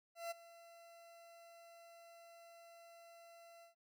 40% pulse tone with ADSR envelope, 677 Hz, E5, 46 cents sharp, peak -39 dBFS, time 0.15-3.75 s, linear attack 160 ms, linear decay 17 ms, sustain -18 dB, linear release 120 ms, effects none

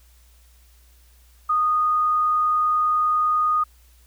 sine tone, 1235 Hz, D#6, 13 cents flat, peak -17 dBFS, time 1.49-3.64 s, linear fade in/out 10 ms, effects added 60 Hz sine -51 dBFS peak until 4.06 s + white hiss -59 dBFS RMS until 4.06 s

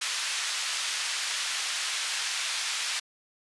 white band-pass noise, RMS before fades -31 dBFS, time 0.01-3 s, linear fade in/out 10 ms, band 1400 to 5600 Hz, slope 12 dB/octave, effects resampled to 24000 Hz

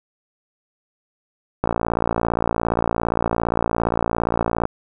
click train, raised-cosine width 1 ms, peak -5 dBFS, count 174, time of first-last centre 1.64-4.654 s, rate 57.4 Hz, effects none

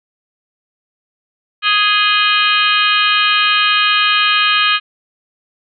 harmonic tone with a mistuned harmonic, 415.3 Hz, G#4, in tune, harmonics 3 / 4 / 5 / 6 / 7 / 8 / 9 / 10, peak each -16 / -18 / -26 / -16 / -19 / -18 / -24 / -25 dBFS, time 1.62-4.8 s, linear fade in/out 50 ms, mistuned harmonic 8, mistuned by -75 cents, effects none

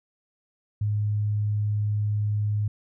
sine tone, 104.7 Hz, G#2, 15 cents sharp, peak -22 dBFS, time 0.81-2.68 s, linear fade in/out 5 ms, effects none

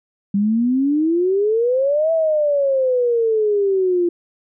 sine exponential two-way sweep, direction up then down, 196 to 659.3 to 343.2 Hz, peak -14 dBFS, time 0.34-4.09 s, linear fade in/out 5 ms, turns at 2.12 s, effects none

